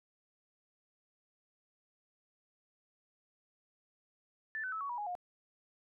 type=tone with pitch steps; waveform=sine; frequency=1760 / 1514.6 / 1303.4 / 1121.6 / 965.2 / 830.6 / 714.8 Hz; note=A6 / F#6 / E6 / C#6 / B5 / G#5 / F5; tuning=0 / +40 / -20 / +20 / -40 / 0 / +40 cents; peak=-36 dBFS; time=4.55-5.152 s; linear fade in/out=0 ms; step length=86 ms; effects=none